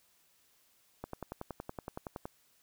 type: click train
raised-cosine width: 1 ms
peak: -25 dBFS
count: 14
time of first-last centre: 1.04-2.255 s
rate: 10.7 Hz
effects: white hiss -69 dBFS RMS until 2.62 s